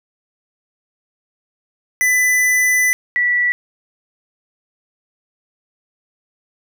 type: tone pair in turn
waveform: square / sine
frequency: 1998 / 1953.5 Hz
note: B6 / B6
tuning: +20 / -19 cents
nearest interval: unison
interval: 39 cents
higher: first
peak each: -13 dBFS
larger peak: neither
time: 2.01-2.93 / 3.16-3.52 s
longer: first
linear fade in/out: 0 ms
effects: none